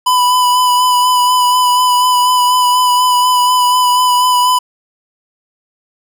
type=tone with vibrato; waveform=square; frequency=995 Hz; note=B5; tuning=13 cents sharp; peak=-9 dBFS; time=0.06-4.59 s; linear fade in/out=10 ms; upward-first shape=sine; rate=4.1 Hz; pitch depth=19 cents each way; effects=none